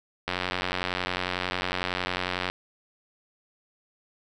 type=click train; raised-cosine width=0.3 ms; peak=-11 dBFS; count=203; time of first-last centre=0.28-2.5 s; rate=91 Hz; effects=none